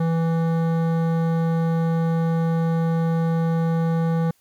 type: tone with hard clipping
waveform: triangle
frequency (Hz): 164.81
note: E3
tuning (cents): 0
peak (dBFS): -20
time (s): 0-4.31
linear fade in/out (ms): 5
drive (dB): 18
effects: white hiss -62 dBFS RMS until 4.4 s + MP3 96 kbps